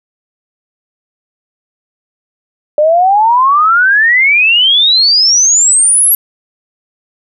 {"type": "exponential sweep", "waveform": "sine", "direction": "up", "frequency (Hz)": [587.3, 11680], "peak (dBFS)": -5, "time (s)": [2.78, 6.15], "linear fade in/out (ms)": 2, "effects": []}